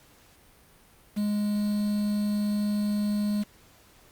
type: tone with quantisation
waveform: triangle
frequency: 207.7 Hz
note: G#3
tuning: in tune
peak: -22 dBFS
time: 1.16-3.44 s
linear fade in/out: 20 ms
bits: 7
effects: pink hiss -57 dBFS RMS until 4.11 s + Opus 48 kbps